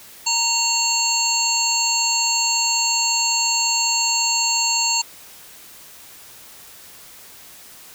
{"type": "harmonic tone with a mistuned harmonic", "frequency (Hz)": 920, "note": "A#5", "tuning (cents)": -23, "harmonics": [1, 3, 5, 7, 8], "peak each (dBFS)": [-25, -25, -21, -27, -22], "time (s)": [0.26, 5.02], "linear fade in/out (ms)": 10, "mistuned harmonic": 5, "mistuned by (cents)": -87, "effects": ["white hiss -43 dBFS RMS until 7.94 s"]}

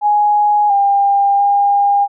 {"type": "tone with pitch steps", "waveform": "sine", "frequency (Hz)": [832, 800, 807], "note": ["G#5", "G5", "G#5"], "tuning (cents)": [3, 35, -50], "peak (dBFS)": -9, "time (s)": [0.01, 2.08], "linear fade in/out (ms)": 50, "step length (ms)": 690, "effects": []}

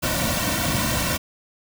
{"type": "noise with comb filter", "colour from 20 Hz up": "pink", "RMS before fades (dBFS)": -23, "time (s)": [0.02, 1.18], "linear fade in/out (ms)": 20, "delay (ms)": 2.4, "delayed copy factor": -1, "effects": []}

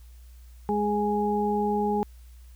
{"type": "harmonic tone", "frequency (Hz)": 207.7, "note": "G#3", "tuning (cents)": 0, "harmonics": [1, 2, 4], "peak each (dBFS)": [-27, -27, -27], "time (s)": [0.69, 2.03], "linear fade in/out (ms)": 0, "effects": ["added 60 Hz sine -45 dBFS peak until 2.55 s", "white hiss -62 dBFS RMS until 2.55 s"]}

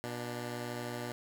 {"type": "tone pair together", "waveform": "10% pulse", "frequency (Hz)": [120.84, 296], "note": ["B2", "D4"], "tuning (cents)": [-37, 14], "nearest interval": "octave + major third", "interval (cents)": 1551, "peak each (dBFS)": [-30, -36], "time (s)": [0.04, 1.12], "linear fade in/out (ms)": 0, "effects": []}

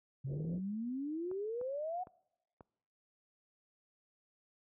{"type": "exponential sweep", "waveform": "sine", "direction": "up", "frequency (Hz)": [130.81, 750], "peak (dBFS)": -36, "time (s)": [0.24, 2.04], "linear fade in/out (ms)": 10}
{"type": "low-pass noise", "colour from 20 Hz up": "white", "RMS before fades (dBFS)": -46, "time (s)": [0.26, 0.61], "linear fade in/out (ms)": 50, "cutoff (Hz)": 510, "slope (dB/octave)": 48}
{"type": "clicks", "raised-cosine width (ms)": 1, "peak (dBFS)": -38, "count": 4, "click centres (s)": [1.314, 1.613, 2.071, 2.608]}
{"effects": ["noise-tail reverb RT60 0.9 s tail -25 dB re dry", "high-pass 60 Hz 12 dB/octave"]}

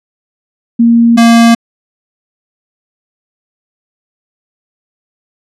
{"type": "tone pair in turn", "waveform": ["sine", "square"], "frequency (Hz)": [233.1, 231.9], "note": ["A#3", "A#3"], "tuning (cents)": [0, -9], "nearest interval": "unison", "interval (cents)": 9, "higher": "first", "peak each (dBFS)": -3, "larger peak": "neither", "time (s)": [[0.79, 1.17], [1.17, 1.55]], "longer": "neither", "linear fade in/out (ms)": 10, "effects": ["low-pass 9000 Hz 12 dB/octave"]}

